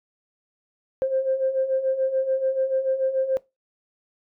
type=beating tone pair; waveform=sine; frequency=523.3 / 530.2 Hz; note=C5 / C5; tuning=0 / +23 cents; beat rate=6.9 Hz; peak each=-27 / -21 dBFS; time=1.02-3.37 s; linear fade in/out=0 ms; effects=noise-tail reverb RT60 0.2 s tail -20 dB re dry + tanh soft clip ceiling -13 dBFS